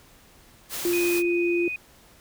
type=noise; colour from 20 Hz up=white; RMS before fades=-32 dBFS; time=0.69-1.23 s; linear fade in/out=50 ms
type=tone with pitch glide; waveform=sine; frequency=348.3 to 346.3 Hz; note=F4 to F4; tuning=-5 to -15 cents; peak=-21 dBFS; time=0.85-1.68 s; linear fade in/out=2 ms; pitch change=-10 cents; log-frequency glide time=0.97-1.54 s
type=tone; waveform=sine; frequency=2489 Hz; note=D#7; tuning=in tune; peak=-28 dBFS; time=0.93-1.76 s; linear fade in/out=2 ms
effects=pink hiss -54 dBFS RMS until 2.2 s